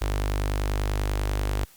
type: tone with notch filter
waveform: sawtooth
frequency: 50.2 Hz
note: G1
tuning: 42 cents sharp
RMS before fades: -26 dBFS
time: 0.01-1.65 s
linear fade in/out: 10 ms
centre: 180 Hz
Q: 1
effects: white hiss -54 dBFS RMS until 1.76 s + Opus 48 kbps